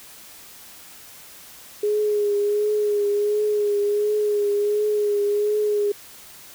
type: tone with vibrato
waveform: sine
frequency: 415.3 Hz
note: G#4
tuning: in tune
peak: -18 dBFS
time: 1.83-5.92 s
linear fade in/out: 5 ms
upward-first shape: triangle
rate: 1.4 Hz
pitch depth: 35 cents each way
effects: white hiss -44 dBFS RMS until 6.54 s